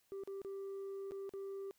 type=tone with dropouts; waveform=sine; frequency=392 Hz; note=G4; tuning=in tune; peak=-39 dBFS; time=0.12-1.71 s; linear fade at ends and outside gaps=0 ms; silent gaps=0.236-0.275 / 0.417-0.448 / 1.11-1.119 / 1.293-1.337 s; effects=tanh soft clip ceiling -41 dBFS + white hiss -75 dBFS RMS until 1.78 s